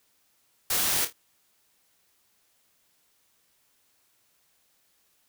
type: noise with echo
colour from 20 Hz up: white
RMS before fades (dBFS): -26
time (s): 0.7-1.05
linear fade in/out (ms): 5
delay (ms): 26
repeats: 3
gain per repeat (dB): -9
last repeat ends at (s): 1.128
effects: white hiss -68 dBFS RMS until 5.28 s